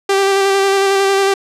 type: tone with vibrato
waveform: sawtooth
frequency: 392 Hz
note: G4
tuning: in tune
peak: -7 dBFS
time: 0.09-1.34 s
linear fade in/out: 5 ms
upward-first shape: square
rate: 11 Hz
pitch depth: 15 cents each way
effects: low-pass 9000 Hz 12 dB/octave